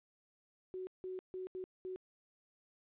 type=tone bursts at uneven times; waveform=sine; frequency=371.7 Hz; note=F#4; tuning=8 cents sharp; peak=-40 dBFS; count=5; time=0.74-0.87 / 1.04-1.19 / 1.34-1.47 / 1.55-1.64 / 1.85-1.96 s; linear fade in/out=0 ms; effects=resampled to 8000 Hz + 13-bit